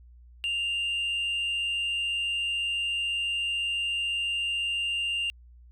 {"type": "tone with frequency modulation", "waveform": "sine", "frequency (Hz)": 2794, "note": "F7", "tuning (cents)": 0, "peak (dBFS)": -24, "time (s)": [0.44, 5.3], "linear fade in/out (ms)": 0, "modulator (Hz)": 102, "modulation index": 0.39, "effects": ["tanh soft clip ceiling -25 dBFS", "added 60 Hz sine -49 dBFS peak until 5.71 s"]}